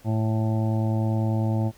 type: harmonic tone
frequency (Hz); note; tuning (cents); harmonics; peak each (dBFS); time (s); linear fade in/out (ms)
110.2; A2; +3; 1 / 2 / 3 / 5 / 6 / 7 / 8; -22 / -28 / -32 / -36 / -38 / -39 / -40; 0.04-1.72; 50
effects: pink hiss -55 dBFS RMS until 1.77 s